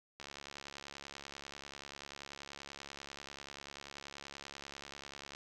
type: click train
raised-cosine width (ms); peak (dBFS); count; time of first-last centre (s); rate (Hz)
0.2; -29; 363; 0.2-5.349; 70.3
effects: none